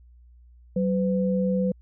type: tone pair together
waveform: sine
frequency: 188.9 / 504.3 Hz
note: F#3 / B4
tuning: +36 / +36 cents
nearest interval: octave + perfect fourth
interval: 1700 cents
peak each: -22 / -26 dBFS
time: 0.76-1.72 s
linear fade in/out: 5 ms
effects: added 60 Hz sine -49 dBFS peak until 1.81 s